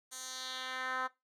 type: tone with band-pass filter sweep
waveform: 10% pulse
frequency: 258 Hz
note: C4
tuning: 24 cents flat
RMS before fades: -40 dBFS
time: 0.11-1.08 s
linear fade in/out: 20 ms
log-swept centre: 8300 to 1200 Hz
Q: 1.8
effects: noise-tail reverb RT60 0.2 s tail -17 dB re dry